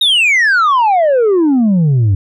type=exponential sweep; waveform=sine; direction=down; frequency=3802 to 93 Hz; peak=-5 dBFS; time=0.01-2.15 s; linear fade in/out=5 ms; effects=tanh soft clip ceiling -7 dBFS